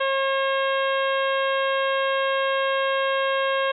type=harmonic tone; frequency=540 Hz; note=C#5; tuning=45 cents flat; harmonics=1 / 2 / 3 / 4 / 5 / 6 / 7; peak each=-23 / -26 / -28 / -35 / -33 / -33 / -39 dBFS; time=0-3.72 s; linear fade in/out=10 ms; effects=none